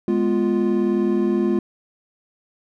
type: chord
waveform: triangle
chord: F diminished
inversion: first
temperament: equal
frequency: 207.7 / 246.9 / 349.2 Hz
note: Ab3 / Cb4 / F4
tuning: 0 / 0 / 0 cents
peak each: -19 / -22 / -18 dBFS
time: 0.08-1.59 s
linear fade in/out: 2 ms
effects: none

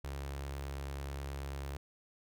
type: tone with notch filter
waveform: sawtooth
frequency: 69.3 Hz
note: C#2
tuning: in tune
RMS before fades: -41 dBFS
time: 0.04-1.77 s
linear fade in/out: 5 ms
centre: 220 Hz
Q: 1.6
effects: none

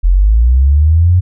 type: linear sweep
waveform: sine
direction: up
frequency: 41.2 to 92.5 Hz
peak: -5 dBFS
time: 0.03-1.21 s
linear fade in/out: 20 ms
effects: none

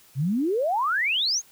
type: exponential sweep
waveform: sine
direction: up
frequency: 123.47 to 6840 Hz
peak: -21 dBFS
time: 0.15-1.42 s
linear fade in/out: 50 ms
effects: white hiss -55 dBFS RMS until 1.51 s

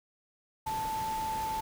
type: tone in noise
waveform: sine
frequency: 880 Hz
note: A5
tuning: in tune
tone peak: -31 dBFS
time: 0.66-1.61 s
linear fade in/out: 10 ms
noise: pink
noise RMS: -42 dBFS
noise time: 0.66-1.61 s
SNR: +8 dB
effects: none

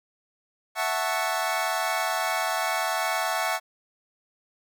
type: chord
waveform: 25% pulse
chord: F# minor seventh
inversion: third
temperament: equal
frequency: 659.3 / 740 / 880 / 1108.7 Hz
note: E5 / F#5 / A5 / C#6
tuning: 0 / 0 / 0 / 0 cents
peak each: -26 / -26 / -27 / -28 dBFS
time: 0.75-3.6 s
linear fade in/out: 50 ms
effects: none

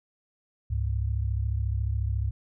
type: tone pair together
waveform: sine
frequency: 68.48 / 102.6 Hz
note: C#2 / G#2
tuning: -20 / -21 cents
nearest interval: perfect fifth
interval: 699 cents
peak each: -27 / -28 dBFS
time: 0.7-2.31 s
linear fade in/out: 10 ms
effects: none

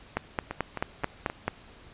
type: two click trains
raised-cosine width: 0.5 ms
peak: -17 / -11 dBFS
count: 4 / 7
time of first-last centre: 0.51-1.299 / 0.17-1.48 s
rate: 3.8 / 4.58 Hz
effects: pink hiss -52 dBFS RMS until 1.93 s + resampled to 8000 Hz

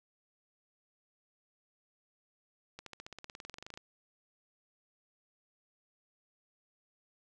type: accelerating click train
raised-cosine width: 0.2 ms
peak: -28 dBFS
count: 20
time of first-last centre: 2.79-3.775 s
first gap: 73 ms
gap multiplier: 0.96
effects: none

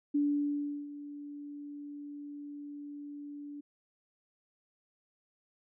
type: tone with ADSR envelope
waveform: sine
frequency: 289.8 Hz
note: D4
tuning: 23 cents flat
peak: -25 dBFS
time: 0.14-3.61 s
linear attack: 12 ms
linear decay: 720 ms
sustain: -16 dB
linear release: 10 ms
effects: none

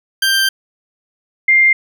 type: tone pair in turn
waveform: 20% pulse / sine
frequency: 1574 / 2105 Hz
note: G6 / C7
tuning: +7 / +10 cents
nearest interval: perfect fourth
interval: 503 cents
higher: second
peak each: -7 dBFS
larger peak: neither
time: 0.22-0.49 / 1.48-1.73 s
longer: first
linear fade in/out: 5 ms
effects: none

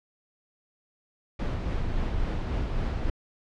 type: noise with tremolo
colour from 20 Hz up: brown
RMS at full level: -27 dBFS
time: 1.39-3.1 s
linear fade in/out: 5 ms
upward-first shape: sine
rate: 3.6 Hz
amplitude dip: 25%
effects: low-pass 4000 Hz 12 dB/octave

